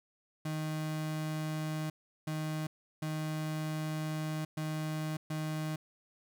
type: tone bursts at uneven times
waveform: 35% pulse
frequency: 155.56 Hz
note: D#3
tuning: in tune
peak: -32 dBFS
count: 5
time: 0.45-1.9 / 2.27-2.67 / 3.02-4.45 / 4.57-5.17 / 5.3-5.76 s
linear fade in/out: 5 ms
effects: none